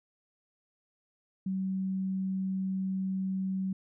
sine tone, 190 Hz, F#3, 46 cents sharp, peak -29 dBFS, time 1.46-3.73 s, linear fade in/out 5 ms, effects none

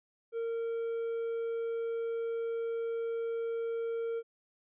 triangle tone, 460 Hz, A#4, 23 cents flat, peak -30 dBFS, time 0.32-4.23 s, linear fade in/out 50 ms, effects resampled to 8000 Hz

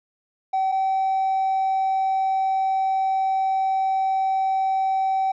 triangle tone pair in turn, 765 / 767.9 Hz, G5 / G5, -42 / -36 cents, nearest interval unison, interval 6 cents, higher second, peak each -16 dBFS, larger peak neither, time 0.53-0.72 / 0.72-5.32 s, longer second, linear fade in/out 10 ms, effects tanh soft clip ceiling -15 dBFS + resampled to 16000 Hz

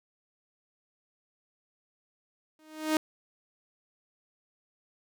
sawtooth tone with exponential growth, 311.1 Hz, D#4, in tune, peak -17 dBFS, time 2.59-2.97 s, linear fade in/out 2 ms, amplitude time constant 82 ms, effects none

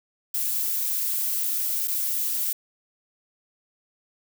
violet noise with dropouts, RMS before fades -26 dBFS, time 0.34-2.53 s, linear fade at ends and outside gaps 5 ms, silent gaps 1.875-1.879 s, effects none

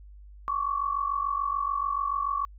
sine tone pair together, 1100 / 1146.9 Hz, C#6 / D6, -14 / -41 cents, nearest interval minor second, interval 73 cents, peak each -29 / -28 dBFS, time 0.48-2.45 s, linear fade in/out 0 ms, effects added 50 Hz sine -45 dBFS peak until 2.58 s

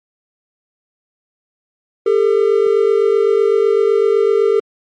triangle tone pair together, 402.1 / 450 Hz, G4 / A4, +44 / +39 cents, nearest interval major second, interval 195 cents, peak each -11 dBFS, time 2.06-4.6 s, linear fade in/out 5 ms, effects MP3 48 kbps

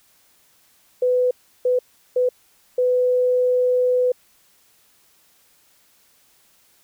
sine tone bursts at uneven times, 499.9 Hz, B4, 21 cents sharp, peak -15 dBFS, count 4, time 1.02-1.31 / 1.65-1.79 / 2.16-2.29 / 2.78-4.12 s, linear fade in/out 5 ms, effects white hiss -58 dBFS RMS until 6.83 s

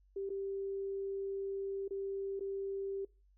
sine tone with dropouts, 392.1 Hz, G4, in tune, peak -36 dBFS, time 0.16-3.05 s, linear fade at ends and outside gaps 5 ms, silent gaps 0.293-0.301 / 1.88-1.907 / 2.395-2.406 s, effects noise-tail reverb RT60 0.3 s tail -23 dB re dry + added 48 Hz sine -64 dBFS peak until 3.37 s

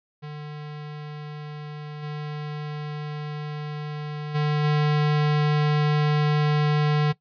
square tone with level steps, 149.6 Hz, D3, 32 cents sharp, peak -34 / -30 / -21 / -19 dBFS, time 0.22-7.13 s, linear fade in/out 20 ms, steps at 2.02 / 4.34 / 4.63 s, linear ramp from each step 20 ms, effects noise-tail reverb RT60 0.1 s tail -17 dB re dry + resampled to 11025 Hz

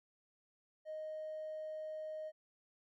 triangle tone, 622.3 Hz, D#5, in tune, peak -38 dBFS, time 0.85-2.32 s, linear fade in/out 50 ms, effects tanh soft clip ceiling -38 dBFS

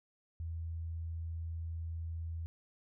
sine tone, 82.41 Hz, E2, in tune, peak -37 dBFS, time 0.4-2.46 s, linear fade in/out 0 ms, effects none

